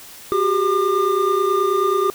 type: tone cluster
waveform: triangle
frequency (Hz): 372.9 / 402.2 / 1203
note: F#4 / G4 / D6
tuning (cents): +14 / +44 / +41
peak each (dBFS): -18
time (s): 0.32-2.1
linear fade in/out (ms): 0
effects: white hiss -40 dBFS RMS until 2.14 s